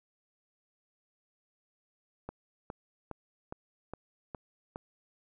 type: click train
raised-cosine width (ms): 1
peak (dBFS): -25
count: 7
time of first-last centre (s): 2.29-4.759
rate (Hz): 2.43
effects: none

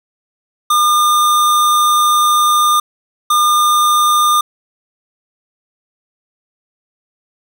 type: tone bursts at uneven times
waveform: square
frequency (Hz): 1208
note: D6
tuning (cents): +48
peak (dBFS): -10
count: 2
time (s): 0.7-2.8 / 3.3-4.41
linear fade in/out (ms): 5
effects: none

